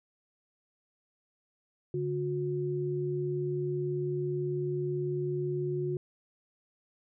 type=tone pair together; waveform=sine; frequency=143.8 / 362 Hz; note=D3 / F#4; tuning=-36 / -38 cents; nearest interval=octave + major third; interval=1598 cents; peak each=-33 / -31 dBFS; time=1.94-5.97 s; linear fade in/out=2 ms; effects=none